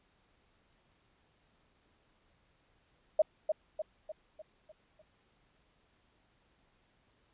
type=tone with echo; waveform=sine; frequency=622.3 Hz; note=D#5; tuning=in tune; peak=-20 dBFS; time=3.19-3.22 s; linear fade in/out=5 ms; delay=300 ms; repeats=6; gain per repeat=-6 dB; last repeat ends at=5.02 s; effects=pink hiss -71 dBFS RMS until 7.33 s + resampled to 8000 Hz